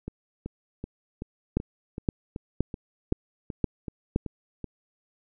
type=two click trains; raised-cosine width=3 ms; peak=-10 / -21 dBFS; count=6 / 13; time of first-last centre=1.57-4.161 / 0.08-4.643 s; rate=1.93 / 2.63 Hz; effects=none